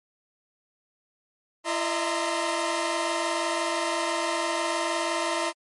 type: tone cluster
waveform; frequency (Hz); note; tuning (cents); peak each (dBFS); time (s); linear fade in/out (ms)
sawtooth; 336.7 / 608 / 654 / 924 / 1038; E4 / D#5 / E5 / A#5 / C6; +37 / -40 / -14 / -16 / -14; -28; 1.64-5.53; 50
effects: MP3 48 kbps

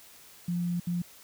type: tone bursts at uneven times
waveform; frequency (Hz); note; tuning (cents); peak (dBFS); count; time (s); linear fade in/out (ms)
sine; 174.61; F3; 0; -27; 2; 0.48-0.8 / 0.87-1.02; 5
effects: white hiss -53 dBFS RMS until 1.23 s

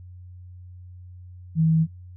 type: tone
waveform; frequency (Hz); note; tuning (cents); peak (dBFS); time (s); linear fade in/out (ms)
sine; 160.7; E3; -44; -16; 1.55-1.87; 50
effects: noise-tail reverb RT60 0.2 s tail -24 dB re dry + added 90 Hz sine -40 dBFS peak until 2.16 s

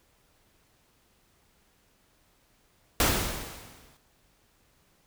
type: noise with exponential decay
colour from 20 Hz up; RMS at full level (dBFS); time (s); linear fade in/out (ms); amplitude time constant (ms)
pink; -21; 3-3.97; 1; 210
effects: pink hiss -66 dBFS RMS until 5.06 s

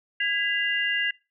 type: tone cluster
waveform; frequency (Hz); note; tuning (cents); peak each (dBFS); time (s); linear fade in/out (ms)
sine; 1650 / 1999 / 2797; G#6 / B6 / F7; -12 / +20 / +2; -27; 0.2-1.11; 5
effects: noise-tail reverb RT60 0.3 s tail -25 dB re dry

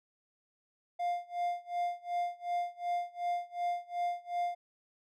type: tone with tremolo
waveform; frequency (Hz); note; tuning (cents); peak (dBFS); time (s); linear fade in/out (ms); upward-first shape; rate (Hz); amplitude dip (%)
triangle; 702; F5; +9; -27; 0.99-4.55; 10; sine; 2.7; 95
effects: none

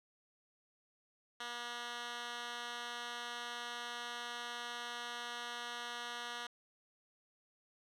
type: tone with band-pass filter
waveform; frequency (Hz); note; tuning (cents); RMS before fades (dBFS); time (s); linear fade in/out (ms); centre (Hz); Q
10% pulse; 239.8; A#3; +49; -44; 1.4-6.47; 5; 2700; 1.1
effects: none

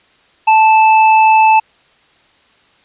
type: tone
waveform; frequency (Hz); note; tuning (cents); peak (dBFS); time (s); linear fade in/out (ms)
square; 877; A5; -6; -6; 0.47-1.6; 10
effects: white hiss -51 dBFS RMS until 2.84 s + resampled to 8000 Hz

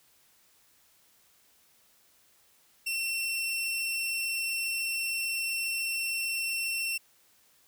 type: tone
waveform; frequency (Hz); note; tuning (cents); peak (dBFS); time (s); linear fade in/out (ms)
sawtooth; 2707; E7; +45; -26; 2.86-6.98; 10
effects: white hiss -64 dBFS RMS until 7.67 s

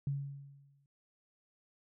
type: tone with exponential decay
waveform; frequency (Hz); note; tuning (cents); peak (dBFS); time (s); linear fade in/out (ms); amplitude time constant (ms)
sine; 140; C#3; +18; -30; 0.07-0.86; 2; 170
effects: none

